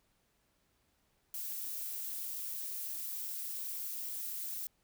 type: noise with amplitude modulation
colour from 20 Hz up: violet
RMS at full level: -38 dBFS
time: 1.34-4.67 s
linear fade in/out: 2 ms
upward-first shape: sine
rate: 262 Hz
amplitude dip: 50%
effects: pink hiss -75 dBFS RMS until 4.83 s